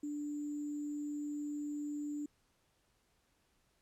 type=tone with sample-and-hold; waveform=sine; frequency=293.7 Hz; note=D4; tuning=in tune; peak=-37 dBFS; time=0.03-2.26 s; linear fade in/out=5 ms; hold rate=7350 Hz; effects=pink hiss -75 dBFS RMS until 3.81 s + low-pass 12000 Hz 12 dB/octave